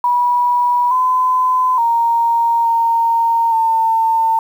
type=tone with pitch steps; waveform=sine; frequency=973 / 1016 / 930 / 922 / 901 Hz; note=B5 / B5 / A#5 / A#5 / A5; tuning=-26 / +49 / -4 / -19 / +41 cents; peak=-11 dBFS; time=0.04-4.39 s; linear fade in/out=2 ms; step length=870 ms; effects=7-bit